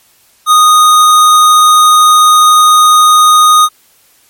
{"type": "tone", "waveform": "square", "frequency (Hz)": 1239, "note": "D#6", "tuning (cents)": -8, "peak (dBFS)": -3, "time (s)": [0.46, 3.69], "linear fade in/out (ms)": 50, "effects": ["white hiss -48 dBFS RMS until 4.29 s", "MP3 64 kbps"]}